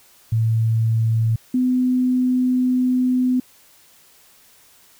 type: tone pair in turn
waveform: sine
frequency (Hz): 112.6 / 252.8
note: A2 / B3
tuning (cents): +40 / +41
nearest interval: octave + major second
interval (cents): 1401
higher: second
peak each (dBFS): -15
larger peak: neither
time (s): 0.32-1.36 / 1.54-3.4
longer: second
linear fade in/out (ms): 5
effects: white hiss -52 dBFS RMS until 4.99 s